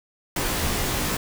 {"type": "noise with comb filter", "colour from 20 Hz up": "pink", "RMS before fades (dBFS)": -25, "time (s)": [0.36, 1.17], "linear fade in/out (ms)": 5, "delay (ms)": 18, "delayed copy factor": -0.75, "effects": []}